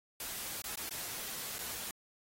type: noise with dropouts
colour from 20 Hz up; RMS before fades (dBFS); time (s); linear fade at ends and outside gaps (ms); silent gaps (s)
white; -41; 0.2-1.91; 2; 0.619-0.64 / 0.756-0.773 / 0.893-0.909 / 1.584-1.589
effects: AAC 48 kbps